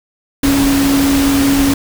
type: tone in noise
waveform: sine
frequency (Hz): 277.2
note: C#4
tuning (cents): 0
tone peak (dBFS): -10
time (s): 0.43-1.74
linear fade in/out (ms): 5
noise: pink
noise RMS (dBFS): -18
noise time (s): 0.43-1.74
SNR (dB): +5
effects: none